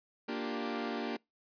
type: chord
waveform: sawtooth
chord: G minor seventh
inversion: first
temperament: equal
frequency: 233.1 / 293.7 / 349.2 / 392 Hz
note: Bb3 / D4 / F4 / G4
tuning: 0 / 0 / 0 / 0 cents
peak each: -34 / -36 / -40 / -37 dBFS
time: 0.28-1.17 s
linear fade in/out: 10 ms
effects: noise-tail reverb RT60 0.2 s tail -25 dB re dry + resampled to 11025 Hz